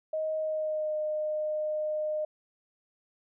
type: tone with pitch glide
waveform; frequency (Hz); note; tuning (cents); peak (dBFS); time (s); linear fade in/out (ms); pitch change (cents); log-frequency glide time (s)
sine; 627 to 612.3; D#5 to D#5; +13 to -28; -28; 0.13-2.25; 5; -41; 0.37-0.97
effects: none